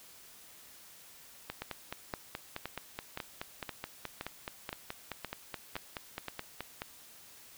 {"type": "two click trains", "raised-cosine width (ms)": 0.3, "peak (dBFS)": [-21, -21], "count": [10, 26], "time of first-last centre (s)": [[1.62, 6.283], [1.5, 6.819]], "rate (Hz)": [1.93, 4.7], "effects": ["white hiss -55 dBFS RMS until 7.57 s"]}